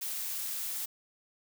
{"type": "noise", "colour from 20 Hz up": "blue", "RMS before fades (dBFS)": -36, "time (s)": [0.01, 0.86], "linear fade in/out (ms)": 10, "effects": []}